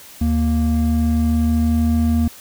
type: tone pair together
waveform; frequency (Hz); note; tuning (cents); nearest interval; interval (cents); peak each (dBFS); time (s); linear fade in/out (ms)
triangle; 77.79 / 233.1; D#2 / A#3; 0 / 0; octave + perfect fifth; 1900; -15; 0.21-2.28; 5
effects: white hiss -41 dBFS RMS until 2.4 s